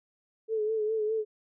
sine tone with vibrato, 434.1 Hz, A4, 23 cents flat, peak -26 dBFS, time 0.48-1.25 s, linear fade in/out 50 ms, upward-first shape sine, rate 4.9 Hz, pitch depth 46 cents each way, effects none

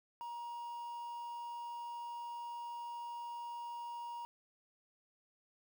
triangle tone with quantisation, 947 Hz, A#5, 27 cents sharp, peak -40 dBFS, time 0.21-4.25 s, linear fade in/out 0 ms, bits 10, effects none

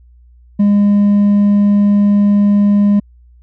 sine tone with hard clipping, 203.9 Hz, G#3, 32 cents flat, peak -8 dBFS, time 0.59-3 s, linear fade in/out 10 ms, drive 2 dB, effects added 60 Hz sine -41 dBFS peak until 3.42 s

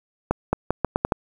accelerating click train, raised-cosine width 1 ms, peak -5 dBFS, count 7, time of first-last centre 0.31-1.122 s, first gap 220 ms, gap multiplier 0.8, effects 7-bit

